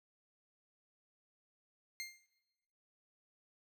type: tone with exponential decay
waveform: 20% pulse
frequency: 2111 Hz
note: C7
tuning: 15 cents sharp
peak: -33 dBFS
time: 2-2.26 s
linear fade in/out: 0 ms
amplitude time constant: 55 ms
effects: noise-tail reverb RT60 1.0 s tail -18 dB re dry